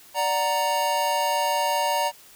square chord, D augmented, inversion none, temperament equal, 587.3 / 740 / 932.3 Hz, D5 / F#5 / A#5, 0 / 0 / 0 cents, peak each -28 / -30 / -24 dBFS, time 0.14-2.12 s, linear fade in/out 50 ms, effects white hiss -50 dBFS RMS until 2.35 s

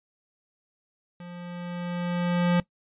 square tone with level ramp, 175.5 Hz, F3, 9 cents sharp, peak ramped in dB -40 to -19 dBFS, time 1.2-2.6 s, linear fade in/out 2 ms, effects noise-tail reverb RT60 0.1 s tail -19 dB re dry + resampled to 8000 Hz

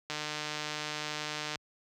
click train, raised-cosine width 0.2 ms, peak -18 dBFS, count 221, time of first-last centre 0.1-1.557 s, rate 151 Hz, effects high-pass 60 Hz 12 dB/octave

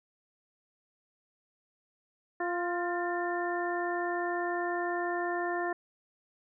harmonic tone with a mistuned harmonic, 349.2 Hz, F4, in tune, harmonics 1 / 2 / 3 / 4 / 5, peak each -33 / -34 / -39 / -42 / -37 dBFS, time 2.4-5.73 s, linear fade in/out 5 ms, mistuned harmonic 5, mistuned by +39 cents, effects none

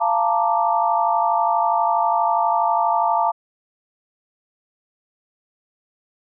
sine chord, Bb major seventh, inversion second, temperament equal with one note detuned, 690.8 / 880 / 932.3 / 1174.7 Hz, F5 / A5 / Bb5 / D6, -19 / 0 / 0 / 0 cents, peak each -21 / -20 / -22 / -24 dBFS, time 0-3.32 s, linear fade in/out 20 ms, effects none

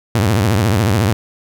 sawtooth tone with vibrato, 104.4 Hz, G#2, 10 cents sharp, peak -8 dBFS, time 0.15-1.13 s, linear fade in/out 0 ms, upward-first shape triangle, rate 14 Hz, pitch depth 300 cents each way, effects none

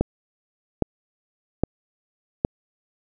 click train, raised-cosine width 2 ms, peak -5 dBFS, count 4, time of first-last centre 0.01-2.449 s, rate 1.23 Hz, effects none

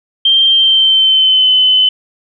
sine tone with pitch glide, 3161 to 3034 Hz, G7 to F#7, +14 to +43 cents, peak -6 dBFS, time 0.25-1.89 s, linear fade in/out 5 ms, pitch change -71 cents, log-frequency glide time 0.47-1.51 s, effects none

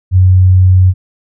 sine tone, 92.5 Hz, F#2, in tune, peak -3 dBFS, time 0.11-0.94 s, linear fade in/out 50 ms, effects none

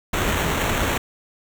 pink noise with sample-and-hold, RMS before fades -22 dBFS, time 0.13-0.98 s, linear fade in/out 5 ms, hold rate 4900 Hz, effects none

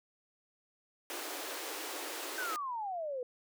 pink high-pass noise, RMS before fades -41 dBFS, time 1.1-2.56 s, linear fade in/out 0 ms, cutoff 290 Hz, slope 96 dB/octave
sine exponential sweep, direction down, 1568 to 484.1 Hz, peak -35 dBFS, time 2.38-3.23 s, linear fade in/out 2 ms
effects none

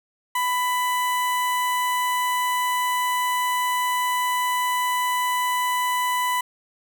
sawtooth tone with notch filter, 995 Hz, B5, 13 cents sharp, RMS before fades -23 dBFS, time 0.35-6.41 s, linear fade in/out 5 ms, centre 4800 Hz, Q 1.3, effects none

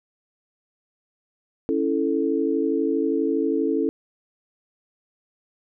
sine chord, A major, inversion first, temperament equal, 277.2 / 329.6 / 440 Hz, C#4 / E4 / A4, 0 / 0 / 0 cents, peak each -24 dBFS, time 1.69-3.89 s, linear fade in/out 0 ms, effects none

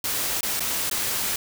white noise with dropouts, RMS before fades -26 dBFS, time 0.04-1.36 s, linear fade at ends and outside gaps 2 ms, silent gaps 0.408-0.43 / 0.596-0.604 / 0.898-0.912 s, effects none

